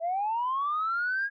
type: linear sweep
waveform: sine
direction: up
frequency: 647 to 1652 Hz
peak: -25 dBFS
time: 0-1.3 s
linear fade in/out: 50 ms
effects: tanh soft clip ceiling -22 dBFS